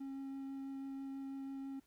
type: tone with vibrato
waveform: triangle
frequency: 271.5 Hz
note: C#4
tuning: 36 cents flat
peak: -40 dBFS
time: 0-1.8 s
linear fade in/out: 10 ms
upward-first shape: triangle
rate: 6.1 Hz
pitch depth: 9 cents each way
effects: pink hiss -74 dBFS RMS until 1.86 s